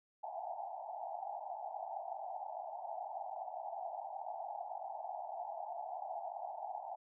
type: band-pass noise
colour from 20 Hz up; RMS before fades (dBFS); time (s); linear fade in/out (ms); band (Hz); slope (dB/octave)
pink; -44; 0.23-6.96; 10; 660 to 870; 96
effects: none